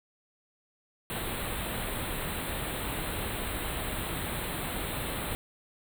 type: band-stop noise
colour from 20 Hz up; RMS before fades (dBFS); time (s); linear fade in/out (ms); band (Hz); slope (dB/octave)
pink; -34; 1.1-5.35; 0; 4100 to 8000; 96
effects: none